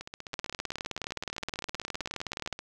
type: two click trains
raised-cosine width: 0.2 ms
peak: -22 / -15 dBFS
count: 41 / 43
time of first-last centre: 0.01-2.591 / 0.34-2.527 s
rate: 15.5 / 19.2 Hz
effects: none